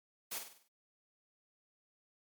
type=noise with echo; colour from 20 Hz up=white; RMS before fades=-40 dBFS; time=0.31-0.39 s; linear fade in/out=10 ms; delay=49 ms; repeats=6; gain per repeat=-6 dB; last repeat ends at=0.684 s; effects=high-pass 200 Hz 12 dB/octave + MP3 96 kbps